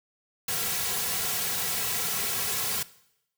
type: noise with comb filter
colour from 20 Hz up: white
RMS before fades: -29 dBFS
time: 0.48-2.83 s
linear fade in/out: 5 ms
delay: 3.3 ms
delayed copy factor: -0.95
effects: noise-tail reverb RT60 0.8 s tail -19 dB re dry

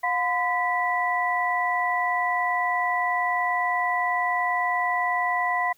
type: tone cluster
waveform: sine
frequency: 716 / 1014 / 1963 Hz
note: F5 / B5 / B6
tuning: +43 / +45 / -11 cents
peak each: -26 dBFS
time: 0.03-5.73 s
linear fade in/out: 10 ms
effects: white hiss -61 dBFS RMS until 5.77 s

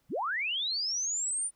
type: linear sweep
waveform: sine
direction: up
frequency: 87.31 to 9360 Hz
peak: -29 dBFS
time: 0.09-1.51 s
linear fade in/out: 50 ms
effects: pink hiss -73 dBFS RMS until 1.55 s

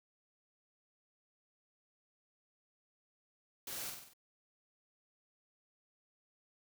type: noise with echo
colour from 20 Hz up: white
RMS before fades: -44 dBFS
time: 3.67-3.9 s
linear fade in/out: 2 ms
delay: 47 ms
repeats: 5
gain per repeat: -4 dB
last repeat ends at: 4.135 s
effects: none

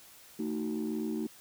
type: chord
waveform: sine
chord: D# diminished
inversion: second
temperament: just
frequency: 224 / 311.1 / 373.4 Hz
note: A3 / D#4 / F#4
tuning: +31 / 0 / +16 cents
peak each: -33 / -34 / -37 dBFS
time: 0.39-1.27 s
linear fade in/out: 5 ms
effects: tanh soft clip ceiling -26 dBFS + white hiss -55 dBFS RMS until 1.4 s

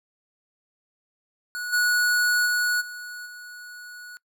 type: tone with level steps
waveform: square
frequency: 1464 Hz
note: F#6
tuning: 19 cents flat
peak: -30 / -20 / -22 / -36 / -40 dBFS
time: 1.55-4.17 s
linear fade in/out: 0 ms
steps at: 1.72 / 2.45 / 2.8 / 3.25 s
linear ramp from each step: 20 ms
effects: noise-tail reverb RT60 0.1 s tail -22 dB re dry

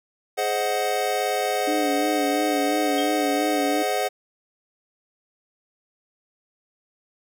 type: chord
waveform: square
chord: Ab dominant seventh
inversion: none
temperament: equal with one note detuned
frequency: 418.7 / 523.3 / 622.3 / 740 Hz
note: Ab4 / C5 / Eb5 / Gb5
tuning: +14 / 0 / 0 / 0 cents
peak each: -29 / -29 / -30 / -26 dBFS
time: 0.37-4.09 s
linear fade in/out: 20 ms
type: tone with vibrato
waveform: sine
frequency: 295.3 Hz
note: D4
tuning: 10 cents sharp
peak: -24 dBFS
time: 1.67-3.83 s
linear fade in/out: 10 ms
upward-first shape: sine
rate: 2.9 Hz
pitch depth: 64 cents each way
type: tone with exponential decay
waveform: sine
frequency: 3192 Hz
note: G7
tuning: 31 cents sharp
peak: -26 dBFS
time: 2.98-3.22 s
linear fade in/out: 2 ms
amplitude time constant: 51 ms
effects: none

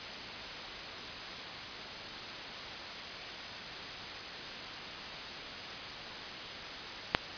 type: click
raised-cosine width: 0.3 ms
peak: -6 dBFS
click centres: 7.149 s
effects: white hiss -41 dBFS RMS until 7.37 s + resampled to 11025 Hz

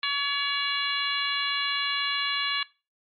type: harmonic tone with a mistuned harmonic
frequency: 566 Hz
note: C#5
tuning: 36 cents sharp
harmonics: 2 / 3 / 4 / 5 / 6 / 7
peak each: -32 / -32 / -32 / -32 / -32 / -32 dBFS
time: 0.03-2.63 s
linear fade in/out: 2 ms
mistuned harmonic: 7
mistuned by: +41 cents
effects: noise-tail reverb RT60 0.3 s tail -20 dB re dry + MP3 32 kbps

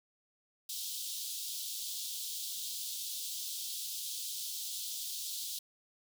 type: high-pass noise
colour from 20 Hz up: pink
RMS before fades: -40 dBFS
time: 0.69-5.59 s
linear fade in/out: 5 ms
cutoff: 3300 Hz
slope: 48 dB/octave
effects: none

